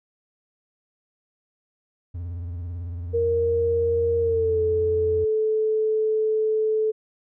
triangle tone with vibrato, 86.6 Hz, F2, 14 cents flat, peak -27 dBFS, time 2.14-5.25 s, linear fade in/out 10 ms, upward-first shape sine, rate 18 Hz, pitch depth 83 cents each way
sine tone with pitch glide, 466.2 to 435 Hz, A#4 to A4, 0 to -20 cents, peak -19 dBFS, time 3.13-6.92 s, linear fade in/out 20 ms, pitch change -120 cents, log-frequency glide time 4.19-4.61 s
effects none

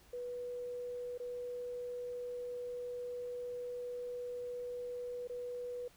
sine tone with dropouts, 490 Hz, B4, 14 cents flat, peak -39 dBFS, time 0.13-5.88 s, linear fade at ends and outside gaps 5 ms, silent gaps 1.178-1.199 / 5.275-5.296 s, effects pink hiss -64 dBFS RMS until 5.96 s

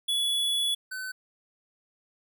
square tone pair in turn, 3407 / 1517.6 Hz, G#7 / F#6, +44 / +43 cents, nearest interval octave + major second, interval 1401 cents, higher first, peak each -25 / -34 dBFS, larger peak first, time 0.08-0.75 / 0.91-1.12 s, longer first, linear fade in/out 10 ms, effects none

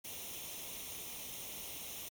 white noise with comb filter, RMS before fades -45 dBFS, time 0.04-2.09 s, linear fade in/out 10 ms, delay 0.32 ms, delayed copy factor +0.7, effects MP3 96 kbps

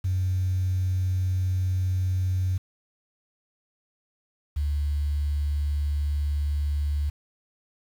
sine tone pair in turn, 92.5 / 73.16 Hz, F#2 / D2, 0 / -6 cents, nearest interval major third, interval 406 cents, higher first, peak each -21 / -22 dBFS, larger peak first, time 0.04-2.58 / 4.56-7.1 s, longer neither, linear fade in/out 10 ms, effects tanh soft clip ceiling -18 dBFS + 8-bit

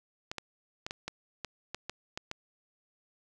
clicks, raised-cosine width 0.2 ms, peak -19 dBFS, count 10, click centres 0.315 / 0.383 / 0.865 / 0.909 / 1.08 / 1.447 / 1.746 / 1.896 / 2.175 / 2.314 s, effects none

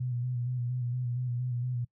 sine tone with vibrato, 123.47 Hz, B2, in tune, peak -29 dBFS, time 0-1.85 s, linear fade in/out 10 ms, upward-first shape square, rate 4.3 Hz, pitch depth 34 cents each way, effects noise-tail reverb RT60 0.1 s tail -23 dB re dry

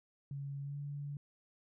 sine tone with pitch glide, 140 to 143.52 Hz, C#3 to D3, +18 to -40 cents, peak -39 dBFS, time 0.31-1.17 s, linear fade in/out 2 ms, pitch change +42 cents, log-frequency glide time 0.62-0.77 s, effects none

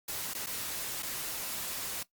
white noise with dropouts, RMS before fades -37 dBFS, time 0.08-2.03 s, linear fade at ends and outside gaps 5 ms, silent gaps 0.336-0.348 / 0.462-0.468 / 1.025-1.029 s, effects noise-tail reverb RT60 0.1 s tail -17 dB re dry + Opus 48 kbps

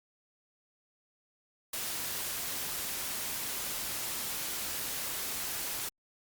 white noise, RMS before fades -36 dBFS, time 1.73-5.89 s, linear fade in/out 5 ms, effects Opus 48 kbps

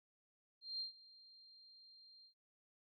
sine tone with ADSR envelope, 4186 Hz, C8, in tune, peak -39 dBFS, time 0.61-2.34 s, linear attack 190 ms, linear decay 120 ms, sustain -21 dB, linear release 94 ms, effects none

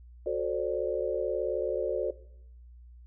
sine chord, D dominant seventh, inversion first, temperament just, 367.1 / 440.5 / 528.6 / 587.3 Hz, F#4 / A4 / C5 / D5, -14 / +2 / +18 / 0 cents, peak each -33 dBFS, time 0.26-2.11 s, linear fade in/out 5 ms, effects noise-tail reverb RT60 0.7 s tail -18 dB re dry + added 60 Hz sine -48 dBFS peak until 3.06 s

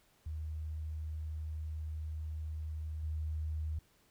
sine tone with level steps, 77.78 Hz, D#2, in tune, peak -37 / -34 dBFS, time 0.26-3.79 s, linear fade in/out 5 ms, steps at 3.03 s, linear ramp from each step 5 ms, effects pink hiss -69 dBFS RMS until 4.1 s

